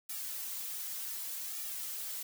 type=noise with flanger; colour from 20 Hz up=blue; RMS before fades=-40 dBFS; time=0.09-2.23 s; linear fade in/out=5 ms; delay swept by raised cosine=1.9 to 5.2 ms; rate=0.66 Hz; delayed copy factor=-0.95; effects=none